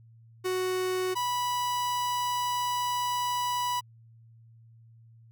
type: tone pair in turn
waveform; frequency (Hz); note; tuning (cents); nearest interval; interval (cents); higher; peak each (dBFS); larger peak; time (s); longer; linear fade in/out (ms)
45% pulse; 370.1 / 982.9; F#4 / B5; 0 / -9; octave + perfect fourth; 1691; second; -27; neither; 0.44-1.15 / 1.15-3.81; second; 20
effects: added 114 Hz sine -52 dBFS peak until 5.31 s